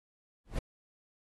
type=noise with exponential growth; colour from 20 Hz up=brown; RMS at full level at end=-26 dBFS; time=0.45-0.59 s; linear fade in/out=5 ms; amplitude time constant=29 ms; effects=AAC 32 kbps